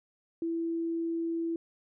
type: tone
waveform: sine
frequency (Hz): 332.2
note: E4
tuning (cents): +13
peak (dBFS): -29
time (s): 0.42-1.56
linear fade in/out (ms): 2
effects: none